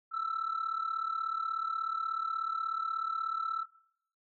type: tone with amplitude modulation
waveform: sine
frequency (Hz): 1324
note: E6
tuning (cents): +7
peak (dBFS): -26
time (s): 0.11-3.66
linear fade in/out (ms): 50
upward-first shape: sine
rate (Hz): 36.5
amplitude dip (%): 80
effects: noise-tail reverb RT60 0.7 s tail -22 dB re dry + tanh soft clip ceiling -27 dBFS